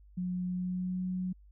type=tone with pitch glide; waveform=sine; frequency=180.8 to 183.64 Hz; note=F#3 to F#3; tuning=-40 to -13 cents; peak=-31 dBFS; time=0.17-1.33 s; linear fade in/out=10 ms; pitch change=+27 cents; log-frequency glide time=0.49-1.02 s; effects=added 50 Hz sine -54 dBFS peak until 1.51 s